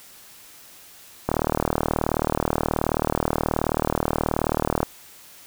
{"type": "click train", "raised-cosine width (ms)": 1, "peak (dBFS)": -6, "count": 138, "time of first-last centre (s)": [1.29, 4.83], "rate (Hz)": 38.7, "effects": ["white hiss -47 dBFS RMS until 5.46 s"]}